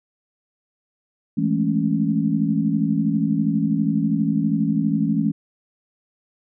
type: chord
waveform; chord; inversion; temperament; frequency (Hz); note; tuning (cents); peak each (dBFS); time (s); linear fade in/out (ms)
sine; A major seventh; second; equal; 164.81 / 207.7 / 220 / 277.2; E3 / G#3 / A3 / C#4; 0 / 0 / 0 / 0; -23; 1.37-5.32; 10
effects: none